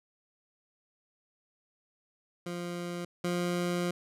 20% pulse tone pair in turn, 174.61 / 175.93 Hz, F3 / F3, 0 / +13 cents, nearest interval unison, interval 13 cents, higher second, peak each -30 / -24 dBFS, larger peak second, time 2.46-3.05 / 3.24-3.91 s, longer second, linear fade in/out 5 ms, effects low-pass 12000 Hz 12 dB/octave

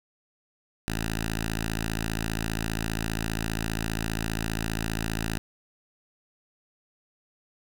5% pulse tone with notch filter, 55 Hz, A1, in tune, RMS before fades -30 dBFS, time 0.88-5.38 s, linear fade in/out 0 ms, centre 510 Hz, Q 0.67, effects none

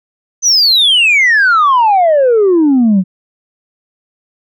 sine exponential sweep, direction down, 6200 to 178.4 Hz, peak -4 dBFS, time 0.42-3.04 s, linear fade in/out 50 ms, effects tanh soft clip ceiling -4 dBFS

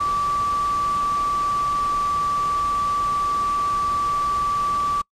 sine tone in noise, 1158 Hz, D6, 25 cents flat, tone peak -19 dBFS, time 0-5.02 s, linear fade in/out 10 ms, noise pink, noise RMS -35 dBFS, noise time 0-5.02 s, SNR +13 dB, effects noise-tail reverb RT60 0.1 s tail -26 dB re dry + low-pass 8000 Hz 12 dB/octave

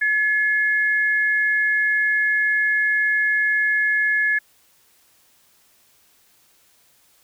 sine tone pair together, 1707.1 / 2149 Hz, G#6 / C7, +47 / +46 cents, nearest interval major third, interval 399 cents, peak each -17 / -25 dBFS, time 0.01-4.39 s, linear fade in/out 10 ms, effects white hiss -58 dBFS RMS until 7.23 s

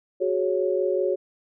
sine chord, F# suspended second, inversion none, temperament equal, 370 / 415.3 / 554.4 Hz, F#4 / G#4 / C#5, 0 / 0 / 0 cents, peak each -24 / -27 / -25 dBFS, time 0.2-1.16 s, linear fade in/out 20 ms, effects none

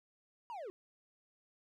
triangle linear sweep, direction down, 980 to 349.2 Hz, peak -40 dBFS, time 0.5-0.7 s, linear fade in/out 0 ms, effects none

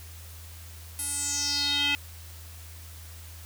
square tone with band-pass filter sweep, 287 Hz, D4, 40 cents flat, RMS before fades -28 dBFS, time 0.99-1.95 s, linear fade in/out 0 ms, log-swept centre 11000 to 2700 Hz, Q 5.1, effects added 82 Hz sine -43 dBFS peak until 3.45 s + white hiss -49 dBFS RMS until 3.45 s

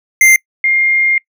square / sine tone pair in turn, 2093 / 2119 Hz, C7 / C7, 0 / +21 cents, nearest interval unison, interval 21 cents, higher second, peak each -5 / -9 dBFS, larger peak first, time 0.21-0.36 / 0.64-1.18 s, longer second, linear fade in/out 2 ms, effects noise-tail reverb RT60 0.1 s tail -24 dB re dry

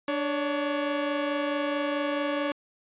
sawtooth tone pair together, 293.4 / 562.2 Hz, D4 / C#5, -2 / +24 cents, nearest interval major seventh, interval 1126 cents, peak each -25 dBFS, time 0.08-2.52 s, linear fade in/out 2 ms, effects resampled to 8000 Hz

